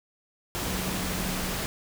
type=tone in noise; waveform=sine; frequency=185 Hz; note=F#3; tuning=in tune; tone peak=-33 dBFS; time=0.68-1.54 s; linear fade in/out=0 ms; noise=pink; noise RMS=-31 dBFS; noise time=0.55-1.66 s; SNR=-5 dB; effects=none